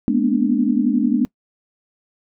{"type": "tone cluster", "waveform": "sine", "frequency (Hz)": [211.3, 240.2, 251.5, 294.7], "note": ["G#3", "B3", "B3", "D4"], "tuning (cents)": [30, -48, 32, 6], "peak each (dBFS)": -20, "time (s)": [0.08, 1.25], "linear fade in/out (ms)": 0, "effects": ["noise-tail reverb RT60 0.1 s tail -22 dB re dry"]}